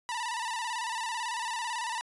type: tone with vibrato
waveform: sawtooth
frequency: 935 Hz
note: A#5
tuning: 5 cents sharp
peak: -28 dBFS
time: 0.09-2.01 s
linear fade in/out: 0 ms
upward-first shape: square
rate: 18 Hz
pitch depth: 73 cents each way
effects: resampled to 24000 Hz